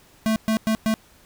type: tone bursts at uneven times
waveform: square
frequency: 220 Hz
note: A3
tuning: in tune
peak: -19 dBFS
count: 4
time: 0.26-0.36 / 0.48-0.57 / 0.67-0.75 / 0.86-0.94 s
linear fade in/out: 0 ms
effects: pink hiss -54 dBFS RMS until 1.25 s